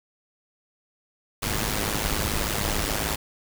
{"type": "noise with amplitude modulation", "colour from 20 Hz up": "pink", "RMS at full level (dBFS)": -23, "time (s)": [1.42, 3.16], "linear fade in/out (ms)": 10, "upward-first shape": "sine", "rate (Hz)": 105, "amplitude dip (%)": 75, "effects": []}